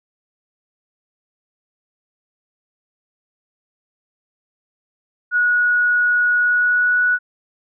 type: tone with pitch glide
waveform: sine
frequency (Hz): 1458 to 1472.4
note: F#6 to F#6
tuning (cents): -26 to -9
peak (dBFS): -13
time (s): 5.31-7.19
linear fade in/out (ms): 50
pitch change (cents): +17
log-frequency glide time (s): 6.39-7.02
effects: none